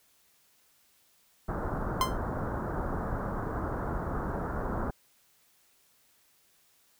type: low-pass noise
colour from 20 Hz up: pink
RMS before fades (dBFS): -33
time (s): 1.48-4.91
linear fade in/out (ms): 10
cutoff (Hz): 1500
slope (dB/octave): 48
type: tone with exponential decay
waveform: 45% pulse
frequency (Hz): 1040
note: C6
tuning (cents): -11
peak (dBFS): -21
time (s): 2.01-2.17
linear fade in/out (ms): 1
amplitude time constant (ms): 33
effects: white hiss -66 dBFS RMS until 6.99 s